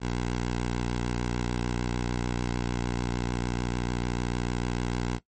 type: tone with vibrato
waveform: 10% pulse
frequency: 60.2 Hz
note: B1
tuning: 44 cents flat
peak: -19 dBFS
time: 0-5.2 s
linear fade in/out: 50 ms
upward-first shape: sine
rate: 6.7 Hz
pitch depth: 38 cents each way
effects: noise-tail reverb RT60 0.1 s tail -18 dB re dry + MP3 32 kbps